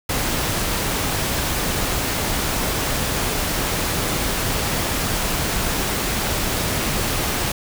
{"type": "noise", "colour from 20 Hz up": "pink", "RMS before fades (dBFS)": -22, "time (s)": [0.09, 7.52], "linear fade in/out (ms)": 5, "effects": []}